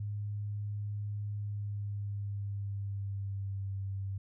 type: tone with pitch glide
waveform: sine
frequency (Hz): 103.3 to 97.56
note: G#2 to G2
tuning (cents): -9 to -8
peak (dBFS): -34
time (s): 0-4.18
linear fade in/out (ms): 5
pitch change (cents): -99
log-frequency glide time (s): 1.34-3.77
effects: none